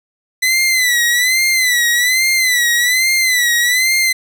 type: tone with vibrato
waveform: sawtooth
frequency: 2001 Hz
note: B6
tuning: 22 cents sharp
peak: -8 dBFS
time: 0.42-4.13 s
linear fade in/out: 10 ms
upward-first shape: sine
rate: 1.2 Hz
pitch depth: 94 cents each way
effects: none